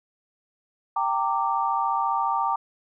sine chord, G minor, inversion none, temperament equal with one note detuned, 784 / 918.4 / 1174.7 Hz, G5 / Bb5 / D6, 0 / -26 / 0 cents, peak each -27 / -25 / -26 dBFS, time 0.96-2.56 s, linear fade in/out 5 ms, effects none

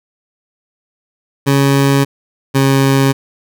20% pulse tone pair in turn, 138.59 / 136.13 Hz, C#3 / C#3, 0 / -31 cents, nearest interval unison, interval 31 cents, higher first, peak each -4 dBFS, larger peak neither, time 1.46-2.05 / 2.54-3.13 s, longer neither, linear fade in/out 20 ms, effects none

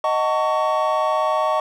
triangle chord, D# half-diminished seventh, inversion none, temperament just, 622.3 / 746.7 / 896 / 1120.1 Hz, D#5 / F#5 / A5 / C#6, 0 / +16 / +31 / +18 cents, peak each -19 / -24 / -23 / -20 dBFS, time 0.04-1.6 s, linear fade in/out 2 ms, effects none

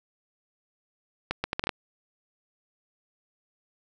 accelerating click train, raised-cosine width 0.3 ms, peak -11 dBFS, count 7, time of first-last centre 1.31-1.692 s, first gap 130 ms, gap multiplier 0.7, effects none

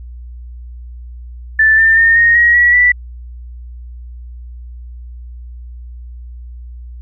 sine tone with pitch steps, 1760 / 1792.8 / 1826.3 / 1860.4 / 1895.1 / 1930.4 / 1966.4 Hz, A6 / A6 / A#6 / A#6 / A#6 / B6 / B6, 0 / +32 / -36 / -4 / +28 / -40 / -8 cents, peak -6 dBFS, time 1.59-2.92 s, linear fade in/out 5 ms, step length 190 ms, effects added 60 Hz sine -28 dBFS peak until 7.01 s

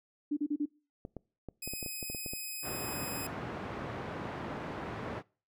sine tone bursts, 293.7 Hz, D4, in tune, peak -28 dBFS, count 4, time 0.31-0.658 s, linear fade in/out 10 ms, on 60 ms, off 36 ms
clicks, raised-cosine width 2 ms, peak -28 dBFS, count 12, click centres 1.051 / 1.167 / 1.487 / 1.676 / 1.736 / 1.828 / 1.862 / 2.028 / 2.1 / 2.148 / 2.262 / 2.335 s
5% pulse tone, 2525 Hz, D#7, 25 cents sharp, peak -29 dBFS, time 1.62-3.27 s, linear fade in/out 5 ms
pink band-pass noise, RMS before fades -40 dBFS, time 2.62-5.23 s, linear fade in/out 50 ms, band 110 to 1600 Hz, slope 12 dB/octave
effects noise-tail reverb RT60 0.4 s tail -25 dB re dry

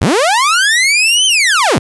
sawtooth linear two-way sweep, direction up then down, 51.91 to 3135 to 51.91 Hz, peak -5 dBFS, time 0.01-1.79 s, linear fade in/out 10 ms, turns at 1.26 s, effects resampled to 24000 Hz + 7-bit

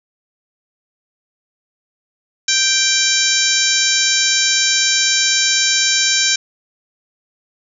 harmonic tone, 784 Hz, G5, in tune, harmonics 2 / 3 / 4 / 5 / 6 / 7 / 8 / 9, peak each -22 / -22 / -24 / -19 / -25 / -19 / -20 / -21 dBFS, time 2.48-6.36 s, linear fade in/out 5 ms, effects none

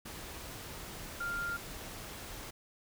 sine tone in noise, 1396.9 Hz, F6, in tune, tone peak -34 dBFS, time 1.2-1.57 s, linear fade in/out 10 ms, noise pink, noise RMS -45 dBFS, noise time 0.05-2.51 s, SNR +8 dB, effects none

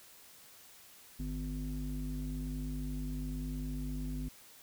square tone with low-pass filter, 50.5 Hz, G#1, 48 cents flat, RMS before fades -38 dBFS, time 1.19-4.29 s, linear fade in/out 10 ms, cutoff 230 Hz, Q 5.9, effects white hiss -57 dBFS RMS until 4.62 s

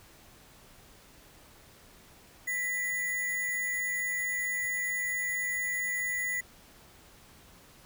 sine tone with sample-and-hold, 1975.5 Hz, B6, in tune, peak -29 dBFS, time 2.47-6.41 s, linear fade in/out 10 ms, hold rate 8820 Hz, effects pink hiss -56 dBFS RMS until 7.85 s

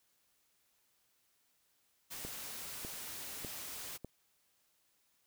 white noise, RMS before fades -45 dBFS, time 2.1-3.98 s, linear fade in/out 20 ms
click train, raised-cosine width 2 ms, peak -30 dBFS, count 4, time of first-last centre 2.25-4.046 s, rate 1.67 Hz
effects white hiss -75 dBFS RMS until 5.26 s

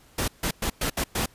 pink noise bursts at uneven times, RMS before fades -26 dBFS, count 6, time 0.18-0.28 / 0.43-0.51 / 0.62-0.7 / 0.81-0.9 / 0.97-1.04 / 1.15-1.26 s, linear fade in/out 5 ms, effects pink hiss -56 dBFS RMS until 1.34 s + resampled to 32000 Hz

